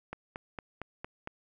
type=click train; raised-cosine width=0.5 ms; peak=-23 dBFS; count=6; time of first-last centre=0.13-1.274 s; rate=4.37 Hz; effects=none